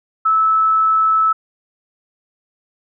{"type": "tone", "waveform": "sine", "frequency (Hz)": 1306, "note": "E6", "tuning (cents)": -17, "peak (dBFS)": -11, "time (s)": [0.25, 1.33], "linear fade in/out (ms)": 10, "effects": []}